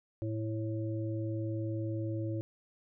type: harmonic tone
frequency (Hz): 110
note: A2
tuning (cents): 0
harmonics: 1 / 3 / 5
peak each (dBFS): -34 / -37 / -43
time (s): 0.22-2.41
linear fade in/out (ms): 0
effects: none